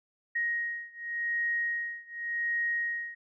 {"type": "beating tone pair", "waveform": "sine", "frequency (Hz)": [1878, 1878.88], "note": ["A#6", "A#6"], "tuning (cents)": [12, 13], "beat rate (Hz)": 0.88, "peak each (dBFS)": [-32, -33], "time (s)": [0.35, 3.15], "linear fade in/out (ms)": 10, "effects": []}